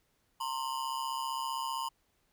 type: ring-modulated tone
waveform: square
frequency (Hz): 987.8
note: B5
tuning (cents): 0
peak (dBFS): -31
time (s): 0.4-1.89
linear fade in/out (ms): 10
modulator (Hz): 67.7
effects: pink hiss -74 dBFS RMS until 2.32 s